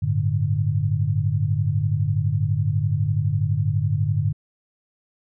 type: chord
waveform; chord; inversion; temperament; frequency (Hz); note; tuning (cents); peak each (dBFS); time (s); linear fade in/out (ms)
sine; G suspended second; none; equal; 98 / 110 / 146.83; G2 / A2 / D3; 0 / 0 / 0; -23; 0.02-4.33; 10
effects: none